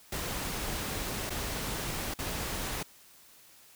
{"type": "noise with dropouts", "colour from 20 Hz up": "pink", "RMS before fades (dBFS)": -35, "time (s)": [0.12, 2.83], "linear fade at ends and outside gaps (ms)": 5, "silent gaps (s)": [[1.297, 1.303], [2.14, 2.188]], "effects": ["white hiss -57 dBFS RMS until 3.75 s"]}